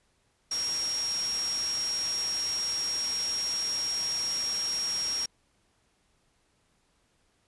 sine tone in noise, 5588 Hz, F8, in tune, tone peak -28 dBFS, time 0.51-5.26 s, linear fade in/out 5 ms, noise white, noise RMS -37 dBFS, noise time 0.51-5.26 s, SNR +6 dB, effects pink hiss -70 dBFS RMS until 7.47 s + resampled to 24000 Hz

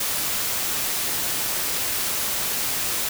white noise, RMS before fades -25 dBFS, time 0-3.09 s, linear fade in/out 5 ms, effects none

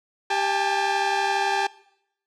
sawtooth tone cluster, 392.8 / 803 / 875 Hz, G4 / G5 / A5, +4 / +41 / -10 cents, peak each -25 / -20 / -22 dBFS, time 0.3-1.67 s, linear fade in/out 5 ms, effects noise-tail reverb RT60 0.8 s tail -21 dB re dry + low-pass 5000 Hz 12 dB/octave

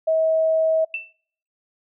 sine tone, 641 Hz, E5, 49 cents flat, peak -16 dBFS, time 0.07-0.85 s, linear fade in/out 10 ms
sine tone with exponential decay, 2669 Hz, E7, 21 cents sharp, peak -21 dBFS, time 0.94-1.13 s, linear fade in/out 2 ms, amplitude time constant 40 ms
effects noise-tail reverb RT60 0.6 s tail -24 dB re dry

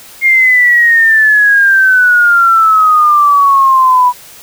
sine exponential sweep, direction down, 2140 to 979 Hz, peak -4 dBFS, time 0.21-4.13 s, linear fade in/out 50 ms, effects white hiss -35 dBFS RMS until 4.42 s

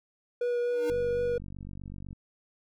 triangle tone with vibrato, 483.4 Hz, B4, 37 cents flat, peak -24 dBFS, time 0.41-1.38 s, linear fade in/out 5 ms, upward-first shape triangle, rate 4 Hz, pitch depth 12 cents each way
square tone with exponential growth, 304.5 Hz, D#4, 37 cents flat, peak -32 dBFS, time 0.63-0.9 s, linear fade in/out 1 ms, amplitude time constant 57 ms
click train, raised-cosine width 5 ms, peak -30 dBFS, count 60, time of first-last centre 0.9-2.129 s, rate 48 Hz
effects none

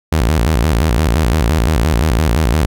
sawtooth tone with vibrato, 67 Hz, C2, 42 cents sharp, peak -7 dBFS, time 0.12-2.66 s, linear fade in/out 5 ms, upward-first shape square, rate 5.8 Hz, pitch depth 290 cents each way, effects none

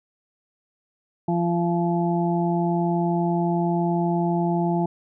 harmonic tone, 171.8 Hz, F3, 28 cents flat, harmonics 1 / 2 / 4 / 5, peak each -22 / -25 / -28 / -29 dBFS, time 1.28-4.86 s, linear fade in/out 5 ms, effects none

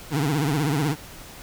25% pulse tone with vibrato, 146.83 Hz, D3, in tune, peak -17 dBFS, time 0.1-0.96 s, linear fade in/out 50 ms, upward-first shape triangle, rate 16 Hz, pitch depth 190 cents each way, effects pink hiss -42 dBFS RMS until 1.42 s

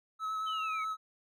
triangle tone with vibrato, 1292 Hz, E6, 35 cents flat, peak -31 dBFS, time 0.19-0.97 s, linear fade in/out 50 ms, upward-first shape sine, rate 9.1 Hz, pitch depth 18 cents each way
sine linear sweep, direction down, 3117 to 2164 Hz, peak -39 dBFS, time 0.46-0.85 s, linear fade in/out 20 ms
effects none

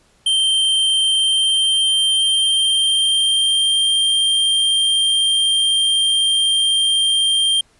square tone with pitch glide, 3136 to 3178 Hz, G7 to G7, 0 to +23 cents, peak -14 dBFS, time 0.26-7.61 s, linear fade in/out 5 ms, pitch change +23 cents, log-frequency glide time 1.07-3.9 s, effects pink hiss -56 dBFS RMS until 7.79 s + resampled to 24000 Hz

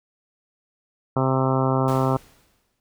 harmonic tone, 131.8 Hz, C3, 13 cents sharp, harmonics 1 / 2 / 3 / 4 / 5 / 6 / 7 / 8 / 9 / 10, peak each -22 / -25 / -27 / -28 / -29 / -30 / -30 / -31 / -32 / -32 dBFS, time 1.16-2.17 s, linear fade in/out 5 ms
pink noise with exponential decay, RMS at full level -36 dBFS, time 1.88-2.8 s, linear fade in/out 1 ms, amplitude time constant 200 ms
effects none

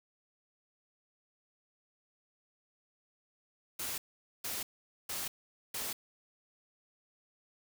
white noise bursts, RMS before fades -38 dBFS, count 4, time 3.79-5.93 s, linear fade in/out 5 ms, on 190 ms, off 460 ms, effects none

